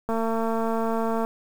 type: click train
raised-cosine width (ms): 1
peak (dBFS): -14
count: 263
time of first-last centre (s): 0.09-1.249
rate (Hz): 226
effects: 7-bit